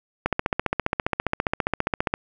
click train, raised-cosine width 0.5 ms, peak -6 dBFS, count 29, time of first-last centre 0.26-2.139 s, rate 14.9 Hz, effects none

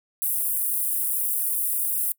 pink high-pass noise, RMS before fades -25 dBFS, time 0.22-2.12 s, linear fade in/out 0 ms, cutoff 9600 Hz, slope 48 dB/octave, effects noise-tail reverb RT60 0.1 s tail -24 dB re dry

